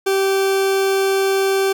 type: tone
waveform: 40% pulse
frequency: 388.4 Hz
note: G4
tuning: 16 cents flat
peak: -14 dBFS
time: 0.06-1.73 s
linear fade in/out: 10 ms
effects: none